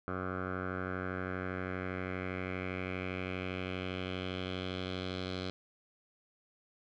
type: tone with low-pass filter sweep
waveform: 10% pulse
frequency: 92.5 Hz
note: F#2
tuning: in tune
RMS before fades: -38 dBFS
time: 0.08-5.5 s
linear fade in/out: 0 ms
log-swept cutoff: 1300 to 4000 Hz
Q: 3.4
effects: none